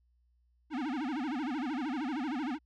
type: tone with vibrato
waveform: square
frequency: 277.2 Hz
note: C#4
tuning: in tune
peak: -33 dBFS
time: 0.7-2.59 s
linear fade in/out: 50 ms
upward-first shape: sine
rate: 13 Hz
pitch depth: 250 cents each way
effects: added 60 Hz sine -67 dBFS peak until 2.65 s + low-pass 3000 Hz 12 dB/octave